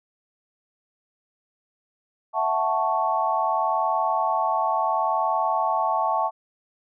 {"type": "chord", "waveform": "sine", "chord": "F# minor seventh", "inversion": "third", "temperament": "equal", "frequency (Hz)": [659.3, 740, 880, 1108.7], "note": ["E5", "F#5", "A5", "C#6"], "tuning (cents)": [0, 0, 0, 0], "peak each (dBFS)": [-27, -27, -24, -26], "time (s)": [2.33, 6.31], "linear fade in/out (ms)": 50, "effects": []}